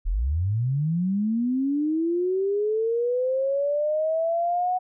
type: linear sweep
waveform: sine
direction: up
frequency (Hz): 34.65 to 740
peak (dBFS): -21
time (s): 0.05-4.79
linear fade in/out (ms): 20
effects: none